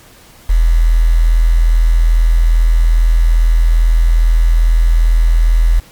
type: tone with quantisation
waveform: sine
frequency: 41.2 Hz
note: E1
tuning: in tune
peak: -6 dBFS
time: 0.49-5.8 s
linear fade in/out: 10 ms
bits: 5
effects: pink hiss -42 dBFS RMS until 5.91 s + MP3 96 kbps